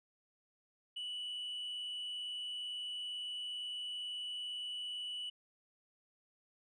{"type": "tone with frequency modulation", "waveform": "sine", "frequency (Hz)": 2957, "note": "F#7", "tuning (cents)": -2, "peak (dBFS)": -37, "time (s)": [0.96, 5.3], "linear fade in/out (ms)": 10, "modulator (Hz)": 97.8, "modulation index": 0.48, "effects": ["tanh soft clip ceiling -38 dBFS"]}